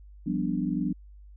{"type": "chord", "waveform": "sine", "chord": "G dominant seventh", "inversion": "third", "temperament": "equal", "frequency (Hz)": [174.61, 196, 246.9, 293.7], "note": ["F3", "G3", "B3", "D4"], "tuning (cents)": [0, 0, 0, 0], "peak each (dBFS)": -31, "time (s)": [0.26, 0.93], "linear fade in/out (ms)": 10, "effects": ["added 50 Hz sine -46 dBFS peak until 1.36 s"]}